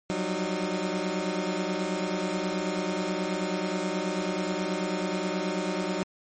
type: tone cluster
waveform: 20% pulse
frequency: 181.3 / 190.6 / 306.5 Hz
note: F#3 / G3 / D#4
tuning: -35 / -48 / -26 cents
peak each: -27 dBFS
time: 0.1-6.03 s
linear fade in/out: 0 ms
effects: MP3 32 kbps